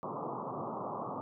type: band-pass noise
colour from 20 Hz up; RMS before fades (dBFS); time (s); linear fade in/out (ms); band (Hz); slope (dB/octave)
white; -39; 0.03-1.21; 0; 110 to 1200; 96
effects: none